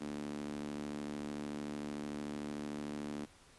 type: tone with high-pass filter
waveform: sawtooth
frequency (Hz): 73.42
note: D2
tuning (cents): 0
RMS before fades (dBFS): -42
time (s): 0-3.26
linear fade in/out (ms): 20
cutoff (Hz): 250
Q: 3.6
effects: pink hiss -62 dBFS RMS until 3.58 s + resampled to 24000 Hz